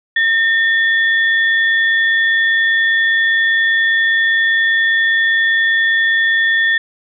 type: tone pair together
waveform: sine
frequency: 1815 / 3426 Hz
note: A#6 / A7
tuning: -47 / -47 cents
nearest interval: major seventh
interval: 1100 cents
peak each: -11 / -22 dBFS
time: 0.16-6.78 s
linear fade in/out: 5 ms
effects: none